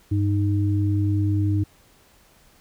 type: tone pair together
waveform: sine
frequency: 99.3 / 308.4 Hz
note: G2 / D#4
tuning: +23 / -15 cents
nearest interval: octave + minor sixth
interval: 1962 cents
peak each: -19 / -25 dBFS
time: 0.11-1.64 s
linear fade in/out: 10 ms
effects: pink hiss -56 dBFS RMS until 2.6 s